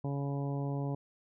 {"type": "harmonic tone", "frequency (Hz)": 140.4, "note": "C#3", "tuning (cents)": 22, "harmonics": [1, 2, 3, 4, 5, 6, 7], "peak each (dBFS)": [-33, -39, -43, -45, -47, -49, -50], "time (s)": [0.04, 0.95], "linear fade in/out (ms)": 5, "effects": []}